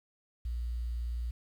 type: tone with quantisation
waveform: sine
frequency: 59.1 Hz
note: A#1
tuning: 24 cents sharp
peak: -32 dBFS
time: 0.45-1.31 s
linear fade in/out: 5 ms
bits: 10
effects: none